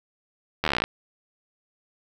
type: slowing click train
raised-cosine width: 0.3 ms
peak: -7 dBFS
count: 14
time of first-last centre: 0.64-0.84 s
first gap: 12 ms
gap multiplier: 1.04
effects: 7-bit